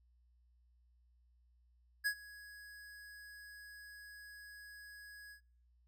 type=tone with ADSR envelope; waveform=square; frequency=1667 Hz; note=G#6; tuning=6 cents sharp; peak=-31 dBFS; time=2.04-5.41 s; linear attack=25 ms; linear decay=75 ms; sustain=-21 dB; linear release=95 ms; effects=noise-tail reverb RT60 0.5 s tail -25 dB re dry + added 60 Hz sine -67 dBFS peak until 5.87 s